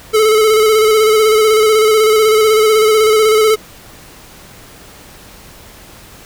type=tone with vibrato; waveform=square; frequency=433.6 Hz; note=A4; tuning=25 cents flat; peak=-8 dBFS; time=0.13-3.56 s; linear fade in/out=20 ms; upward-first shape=square; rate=16 Hz; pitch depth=30 cents each way; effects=pink hiss -38 dBFS RMS until 6.25 s